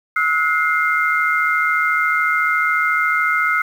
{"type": "tone cluster", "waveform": "sine", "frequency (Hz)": [1295, 1449, 2102], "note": ["E6", "F#6", "C7"], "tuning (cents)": [-31, -37, 7], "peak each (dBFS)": -19, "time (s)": [0.16, 3.62], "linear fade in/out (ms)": 5, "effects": ["7-bit"]}